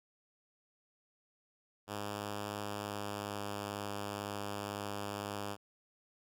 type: tone with pitch glide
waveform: 5% pulse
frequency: 103.1 to 101.97 Hz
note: G#2 to G#2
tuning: -12 to -31 cents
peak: -27 dBFS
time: 1.87-5.57 s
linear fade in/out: 50 ms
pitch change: -19 cents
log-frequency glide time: 2.6-3.64 s
effects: none